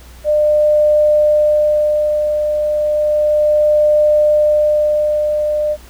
sine tone with tremolo, 601 Hz, D5, 40 cents sharp, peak -8 dBFS, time 0.24-5.77 s, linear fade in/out 50 ms, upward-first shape sine, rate 0.33 Hz, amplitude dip 45%, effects added 60 Hz sine -37 dBFS peak until 5.89 s + pink hiss -43 dBFS RMS until 5.89 s

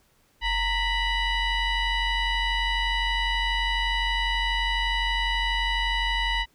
sine tone with frequency modulation, 1013 Hz, B5, 44 cents sharp, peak -21 dBFS, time 0.41-6.46 s, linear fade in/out 50 ms, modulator 967 Hz, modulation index 2.5, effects tanh soft clip ceiling -19 dBFS + pink hiss -64 dBFS RMS until 6.54 s

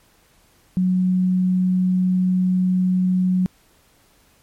sine tone, 183.8 Hz, F#3, 11 cents flat, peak -15 dBFS, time 0.77-3.46 s, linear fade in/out 0 ms, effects pink hiss -57 dBFS RMS until 4.42 s + MP3 64 kbps

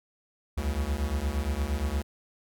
square beating tone pair, 66.4 / 75 Hz, C2 / D2, +26 / +37 cents, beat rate 8.6 Hz, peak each -31 / -30 dBFS, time 0.57-2.03 s, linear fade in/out 10 ms, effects none

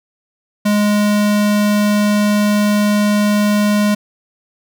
square tone, 207.7 Hz, G#3, in tune, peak -12 dBFS, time 0.65-3.95 s, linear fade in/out 10 ms, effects none

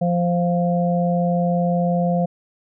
harmonic tone, 174.61 Hz, F3, in tune, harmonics 1 / 3 / 4, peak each -18 / -23 / -24 dBFS, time 0.01-2.26 s, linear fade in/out 10 ms, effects none

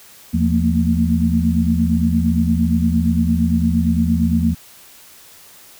sine tone cluster, 81.2 / 171.9 / 223.6 / 232.3 Hz, E2 / F3 / A3 / A#3, -26 / -27 / +28 / -6 cents, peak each -19 dBFS, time 0.33-4.55 s, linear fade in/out 20 ms, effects white hiss -44 dBFS RMS until 5.79 s

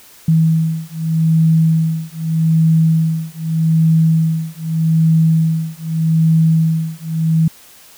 sine beating tone pair, 160.9 / 161.72 Hz, E3 / E3, -42 / -33 cents, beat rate 0.82 Hz, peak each -14 dBFS, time 0.28-7.48 s, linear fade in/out 5 ms, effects white hiss -43 dBFS RMS until 7.97 s

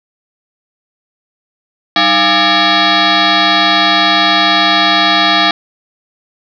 sine tone with frequency modulation, 1318.5 Hz, E6, in tune, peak -7 dBFS, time 1.96-5.51 s, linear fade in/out 2 ms, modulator 503 Hz, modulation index 6, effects none

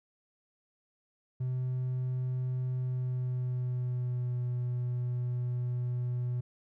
triangle tone with pitch glide, 127.4 to 123.2 Hz, C3 to B2, -46 to -4 cents, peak -27 dBFS, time 1.4-6.41 s, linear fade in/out 10 ms, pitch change -58 cents, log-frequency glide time 2.76-4.41 s, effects tanh soft clip ceiling -24 dBFS

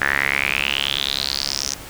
sawtooth tone with band-pass filter sweep, 69.3 Hz, C#2, in tune, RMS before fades -22 dBFS, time 0.01-1.74 s, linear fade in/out 0 ms, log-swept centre 1700 to 6000 Hz, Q 6.5, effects pink hiss -37 dBFS RMS until 1.89 s

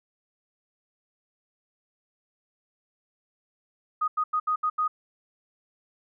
sine tone bursts at uneven times, 1244.5 Hz, D#6, in tune, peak -22 dBFS, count 6, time 4.01-4.08 / 4.17-4.24 / 4.33-4.4 / 4.47-4.56 / 4.63-4.7 / 4.78-4.88 s, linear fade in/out 10 ms, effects none

